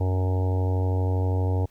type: harmonic tone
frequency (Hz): 92.5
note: F#2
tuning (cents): 0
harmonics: 1 / 3 / 4 / 5 / 6 / 7 / 8 / 9 / 10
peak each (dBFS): -21 / -34 / -38 / -34 / -41 / -40 / -44 / -39 / -44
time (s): 0-1.66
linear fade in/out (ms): 10
effects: pink hiss -62 dBFS RMS until 1.7 s